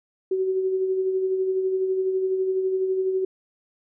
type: tone with tremolo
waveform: sine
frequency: 377.5 Hz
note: F#4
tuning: 35 cents sharp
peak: -19 dBFS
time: 0.31-3.25 s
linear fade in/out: 5 ms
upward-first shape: sine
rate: 12 Hz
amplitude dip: 40%
effects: none